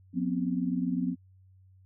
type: tone cluster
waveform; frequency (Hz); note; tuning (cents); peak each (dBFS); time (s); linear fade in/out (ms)
sine; 178.3 / 246.3 / 266.2; F3 / B3 / C4; +36 / -5 / +30; -31; 0.13-1.16; 50
effects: added 94 Hz sine -55 dBFS peak until 1.85 s